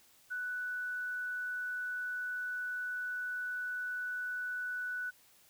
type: tone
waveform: sine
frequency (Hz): 1485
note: F#6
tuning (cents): +6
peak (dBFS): -35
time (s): 0.3-5.11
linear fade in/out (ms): 20
effects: white hiss -64 dBFS RMS until 5.49 s